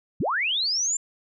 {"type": "linear sweep", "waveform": "sine", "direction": "up", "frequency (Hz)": [83, 7360], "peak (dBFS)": -22, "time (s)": [0.2, 0.97], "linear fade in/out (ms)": 5, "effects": []}